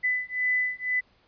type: beating tone pair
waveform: sine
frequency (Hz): 2000 / 2002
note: B6 / B6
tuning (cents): +21 / +23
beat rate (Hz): 2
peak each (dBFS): -27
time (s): 0.03-1.01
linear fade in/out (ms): 20
effects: pink hiss -63 dBFS RMS until 1.27 s + resampled to 11025 Hz